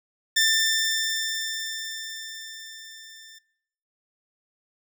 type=tone with level ramp; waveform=15% pulse; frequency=1784 Hz; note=A6; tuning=23 cents sharp; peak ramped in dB=-11 to -39 dBFS; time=0.36-3.39 s; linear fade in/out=10 ms; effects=noise-tail reverb RT60 0.8 s tail -24 dB re dry